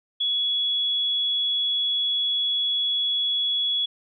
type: tone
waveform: sine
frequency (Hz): 3375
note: G#7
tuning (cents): +27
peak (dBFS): -21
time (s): 0.2-3.86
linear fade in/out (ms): 10
effects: none